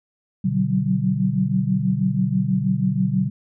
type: chord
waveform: sine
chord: G major seventh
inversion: first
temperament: equal with one note detuned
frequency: 123.47 / 146.83 / 185 / 191.19 Hz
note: B2 / D3 / F#3 / G3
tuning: 0 / 0 / 0 / -43 cents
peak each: -25 / -24 / -24 / -21 dBFS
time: 0.44-3.3 s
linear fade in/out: 10 ms
effects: none